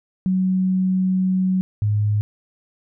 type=tone pair in turn; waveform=sine; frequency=186.6 / 104.73 Hz; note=F#3 / G#2; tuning=+15 / +15 cents; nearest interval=minor seventh; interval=1000 cents; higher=first; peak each=-16 dBFS; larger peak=neither; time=0.26-1.61 / 1.82-2.21 s; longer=first; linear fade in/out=0 ms; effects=none